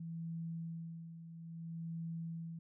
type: tone with tremolo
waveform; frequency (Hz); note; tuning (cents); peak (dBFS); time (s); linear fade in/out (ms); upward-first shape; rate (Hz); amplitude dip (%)
sine; 165.4; E3; +6; -39; 0-2.59; 5; sine; 0.6; 65
effects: none